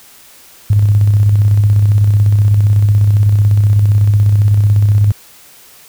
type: tone with tremolo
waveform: sine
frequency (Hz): 103.2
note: G#2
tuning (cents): -10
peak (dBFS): -5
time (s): 0.7-5.12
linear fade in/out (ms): 5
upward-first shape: square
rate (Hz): 16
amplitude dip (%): 30
effects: white hiss -41 dBFS RMS until 5.88 s